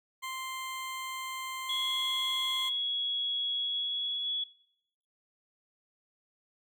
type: tone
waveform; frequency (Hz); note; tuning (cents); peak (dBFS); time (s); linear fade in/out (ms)
20% pulse; 1046.5; C6; 0; -31; 0.22-2.7; 20
type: tone with pitch glide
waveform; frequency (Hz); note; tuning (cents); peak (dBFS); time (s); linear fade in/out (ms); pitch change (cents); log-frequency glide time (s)
sine; 3342 to 3375; G#7 to G#7; +10 to +27; -30; 1.69-4.44; 5; +17; 3.55-4.28
effects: noise-tail reverb RT60 0.8 s tail -19 dB re dry